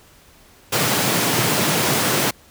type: high-pass noise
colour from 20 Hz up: pink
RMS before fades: -19 dBFS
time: 0.72-2.31 s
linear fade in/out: 10 ms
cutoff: 110 Hz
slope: 48 dB/octave
effects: pink hiss -50 dBFS RMS until 2.5 s